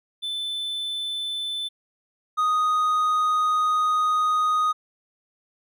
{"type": "tone pair in turn", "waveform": "triangle", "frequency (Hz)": [3520, 1244.5], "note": ["A7", "D#6"], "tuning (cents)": [0, 0], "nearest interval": "octave + tritone", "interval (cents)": 1800, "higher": "first", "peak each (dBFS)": [-25, -17], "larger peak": "second", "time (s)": [[0.22, 1.69], [2.37, 4.73]], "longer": "second", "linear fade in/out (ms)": 20, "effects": []}